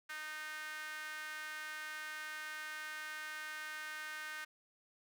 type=tone with high-pass filter; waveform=sawtooth; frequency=307.8 Hz; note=D#4; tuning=19 cents flat; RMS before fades=-45 dBFS; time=0.09-4.45 s; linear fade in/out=10 ms; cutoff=1600 Hz; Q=3.6; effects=none